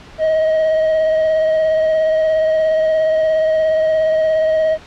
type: tone with vibrato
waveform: triangle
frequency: 632 Hz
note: D#5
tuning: 27 cents sharp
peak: -10 dBFS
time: 0.18-4.78 s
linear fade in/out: 50 ms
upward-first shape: triangle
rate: 17 Hz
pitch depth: 23 cents each way
effects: pink hiss -39 dBFS RMS until 4.86 s + low-pass 4000 Hz 12 dB/octave